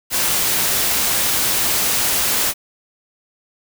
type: noise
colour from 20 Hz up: white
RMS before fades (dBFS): -18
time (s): 0.1-2.54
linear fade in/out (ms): 50
effects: none